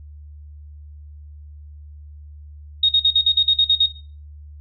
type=tone bursts; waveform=sine; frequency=3729 Hz; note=A#7; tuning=in tune; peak=-11 dBFS; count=10; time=2.83-3.861 s; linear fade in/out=5 ms; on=59 ms; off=49 ms; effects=noise-tail reverb RT60 0.4 s tail -17 dB re dry + added 74 Hz sine -37 dBFS peak until 4.6 s